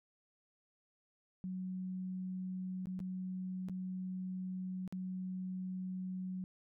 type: tone with dropouts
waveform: sine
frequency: 185.3 Hz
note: F#3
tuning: 3 cents sharp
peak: -38 dBFS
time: 1.44-6.44 s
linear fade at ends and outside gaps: 0 ms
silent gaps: 2.857-2.87 / 2.992-3.002 / 3.686-3.696 / 4.877-4.925 s
effects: none